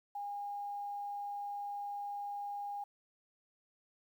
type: tone with quantisation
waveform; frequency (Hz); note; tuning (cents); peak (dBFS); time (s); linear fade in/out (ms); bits
sine; 813; G#5; -37; -38; 0.15-2.84; 5; 11
effects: none